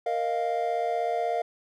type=chord; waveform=triangle; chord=Bb suspended fourth; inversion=none; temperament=equal; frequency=466.2 / 622.3 / 698.5 Hz; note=Bb4 / Eb5 / F5; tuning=0 / 0 / 0 cents; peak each=-29 / -30 / -25 dBFS; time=0.06-1.42 s; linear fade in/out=5 ms; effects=none